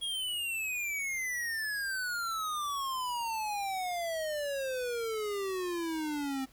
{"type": "exponential sweep", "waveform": "square", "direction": "down", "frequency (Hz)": [3308, 261.6], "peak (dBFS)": -33, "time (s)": [0.01, 6.46], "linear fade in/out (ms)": 20, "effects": ["added 50 Hz sine -66 dBFS peak until 6.52 s", "pink hiss -62 dBFS RMS until 6.52 s"]}